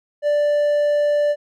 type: tone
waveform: triangle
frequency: 587.3 Hz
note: D5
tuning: in tune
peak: -13 dBFS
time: 0.22-1.36 s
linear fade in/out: 50 ms
effects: none